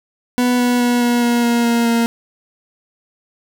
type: tone with pitch steps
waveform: 40% pulse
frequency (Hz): 246.9 / 244.8 / 242.7 / 240.6 / 238.5 / 236.4 / 234.4 / 232.4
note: B3 / B3 / B3 / B3 / A#3 / A#3 / A#3 / A#3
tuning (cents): 0 / -15 / -30 / -45 / +40 / +24 / +10 / -5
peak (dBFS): -12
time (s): 0.38-2.06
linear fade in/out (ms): 0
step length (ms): 210
effects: none